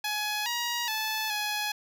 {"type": "tone with pitch steps", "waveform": "10% pulse", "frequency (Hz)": [841, 952, 870, 839], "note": ["G#5", "A#5", "A5", "G#5"], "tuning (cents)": [22, 36, -20, 17], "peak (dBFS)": -20, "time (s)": [0.04, 1.72], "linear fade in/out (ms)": 5, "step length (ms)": 420, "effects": []}